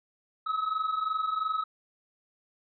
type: tone pair together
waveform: triangle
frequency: 1265.1 / 1288 Hz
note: D#6 / E6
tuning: +28 / -41 cents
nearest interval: unison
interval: 31 cents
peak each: -31 / -27 dBFS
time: 0.46-1.64 s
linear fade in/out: 10 ms
effects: resampled to 11025 Hz